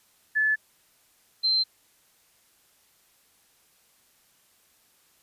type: tone pair in turn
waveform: sine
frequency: 1731 / 4117 Hz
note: A6 / C8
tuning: -29 / -29 cents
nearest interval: octave + minor third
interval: 1500 cents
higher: second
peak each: -20 dBFS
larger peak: neither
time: 0.35-0.56 / 1.43-1.64 s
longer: neither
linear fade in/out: 20 ms
effects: white hiss -63 dBFS RMS until 5.22 s + resampled to 32000 Hz